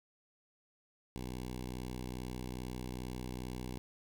10% pulse tone with notch filter, 62.4 Hz, B1, 19 cents sharp, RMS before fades -42 dBFS, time 1.16-3.78 s, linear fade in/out 0 ms, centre 1400 Hz, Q 1.3, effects none

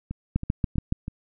two click trains, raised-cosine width 5 ms, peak -10 / -19 dBFS, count 5 / 4, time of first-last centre 0.36-0.924 / 0.11-1.081 s, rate 7.09 / 3.09 Hz, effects none

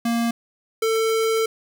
square tone pair in turn, 233.1 / 446.4 Hz, A#3 / A4, 0 / +25 cents, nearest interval major seventh, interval 1125 cents, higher second, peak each -20 / -19 dBFS, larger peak second, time 0.05-0.31 / 0.82-1.46 s, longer second, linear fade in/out 5 ms, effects 10-bit

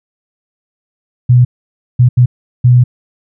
sine tone bursts at uneven times, 123.6 Hz, B2, 2 cents sharp, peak -3 dBFS, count 4, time 1.29-1.45 / 1.99-2.09 / 2.17-2.26 / 2.64-2.84 s, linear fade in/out 10 ms, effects none

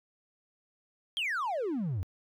triangle exponential sweep, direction down, 3322 to 82.41 Hz, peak -27 dBFS, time 1.17-2.03 s, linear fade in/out 0 ms, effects tanh soft clip ceiling -24 dBFS

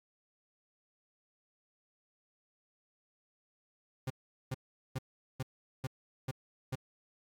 40% pulse tone bursts, 130.81 Hz, C3, in tune, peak -33 dBFS, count 7, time 4.07-6.754 s, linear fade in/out 5 ms, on 32 ms, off 410 ms, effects AAC 64 kbps

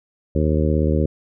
harmonic tone, 76.8 Hz, D#2, 22 cents flat, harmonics 1 / 2 / 3 / 4 / 5 / 6 / 7, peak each -19 / -22 / -24 / -25 / -26 / -27 / -27 dBFS, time 0.35-1.06 s, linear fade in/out 5 ms, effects none

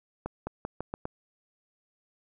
accelerating click train, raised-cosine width 1 ms, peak -19 dBFS, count 6, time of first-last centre 0.26-1.054 s, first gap 210 ms, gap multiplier 0.86, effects none

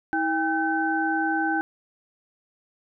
sine tone cluster, 320.7 / 801 / 1529 Hz, E4 / G5 / G6, -48 / +37 / -44 cents, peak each -26 dBFS, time 0.13-1.61 s, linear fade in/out 0 ms, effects none

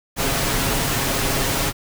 pink noise with comb filter, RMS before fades -21 dBFS, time 0.16-1.73 s, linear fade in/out 50 ms, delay 7.3 ms, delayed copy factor +0.5, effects none

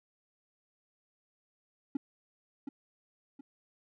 triangle tone with echo, 277.2 Hz, C#4, in tune, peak -25 dBFS, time 1.95-1.97 s, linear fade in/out 5 ms, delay 720 ms, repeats 2, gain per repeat -9 dB, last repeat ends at 3.41 s, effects tanh soft clip ceiling -24 dBFS

